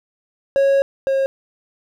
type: tone pair in turn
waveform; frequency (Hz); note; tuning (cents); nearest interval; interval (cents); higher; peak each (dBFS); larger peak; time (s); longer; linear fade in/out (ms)
triangle; 550 / 539.9; C#5 / C#5; -14 / -46; unison; 32; first; -10 / -13; first; 0.56-0.82 / 1.07-1.26; first; 0
effects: none